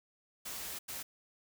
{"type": "noise bursts at uneven times", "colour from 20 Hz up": "white", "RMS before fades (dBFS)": -42, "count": 2, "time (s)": [[0.45, 0.79], [0.88, 1.03]], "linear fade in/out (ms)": 10, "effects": []}